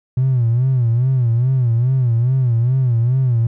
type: tone with vibrato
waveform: triangle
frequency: 123.47 Hz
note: B2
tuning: in tune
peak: -9 dBFS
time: 0.17-3.47 s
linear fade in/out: 5 ms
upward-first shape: sine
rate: 2.4 Hz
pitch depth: 130 cents each way
effects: tanh soft clip ceiling -9 dBFS